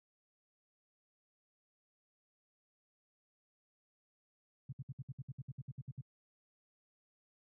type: tone bursts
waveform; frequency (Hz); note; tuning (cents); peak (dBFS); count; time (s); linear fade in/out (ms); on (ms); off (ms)
sine; 132.4; C3; +21; -40; 14; 4.69-6.011; 5; 34; 65
effects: high-pass 80 Hz 12 dB/octave